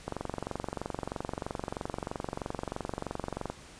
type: click train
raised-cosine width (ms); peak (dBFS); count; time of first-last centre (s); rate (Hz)
1; -19; 80; 0.08-3.5; 23.1
effects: pink hiss -51 dBFS RMS until 3.79 s + resampled to 22050 Hz